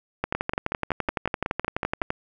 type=two click trains; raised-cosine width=0.5 ms; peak=-11 / -9 dBFS; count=10 / 23; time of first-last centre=0.35-2.017 / 0.24-2.104 s; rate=5.4 / 11.8 Hz; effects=none